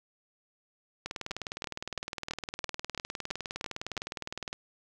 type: two click trains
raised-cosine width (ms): 0.2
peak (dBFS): -18 / -16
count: 69 / 9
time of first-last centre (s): 1.06-4.529 / 1.31-3.977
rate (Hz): 19.6 / 3
effects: none